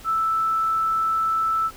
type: tone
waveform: sine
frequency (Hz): 1318.5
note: E6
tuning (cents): 0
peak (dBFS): -19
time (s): 0.04-1.71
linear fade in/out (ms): 50
effects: pink hiss -45 dBFS RMS until 1.76 s